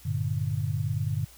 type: chord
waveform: sine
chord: G minor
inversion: none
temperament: equal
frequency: 98 / 116.54 / 146.83 Hz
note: G2 / Bb2 / D3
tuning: 0 / 0 / 0 cents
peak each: -30 dBFS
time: 0.05-1.25 s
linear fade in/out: 10 ms
effects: added 60 Hz sine -54 dBFS peak until 1.37 s + white hiss -53 dBFS RMS until 1.37 s